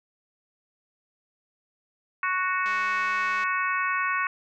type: harmonic tone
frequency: 370 Hz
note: F#4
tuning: in tune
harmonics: 3 / 4 / 5 / 6 / 7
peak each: -27 / -29 / -31 / -33 / -34 dBFS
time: 2.23-4.27 s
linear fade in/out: 2 ms
type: click train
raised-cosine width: 0.2 ms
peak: -25 dBFS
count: 161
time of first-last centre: 2.66-3.437 s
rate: 206 Hz
effects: none